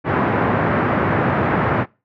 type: band-pass noise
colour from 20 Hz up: pink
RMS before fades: -18 dBFS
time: 0.04-1.86 s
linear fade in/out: 50 ms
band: 100 to 1800 Hz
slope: 24 dB/octave
effects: noise-tail reverb RT60 0.3 s tail -24 dB re dry